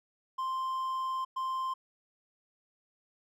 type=tone bursts at uneven times; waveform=triangle; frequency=1046.5 Hz; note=C6; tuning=in tune; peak=-29 dBFS; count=2; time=0.38-1.25 / 1.36-1.74 s; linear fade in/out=10 ms; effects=none